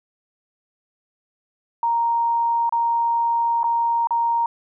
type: tone with dropouts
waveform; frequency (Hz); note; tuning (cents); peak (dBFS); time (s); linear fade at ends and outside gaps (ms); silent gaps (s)
sine; 932.3; A#5; 0; -17; 1.83-4.46; 2; 2.694-2.724 / 3.632-3.641 / 4.072-4.107
effects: none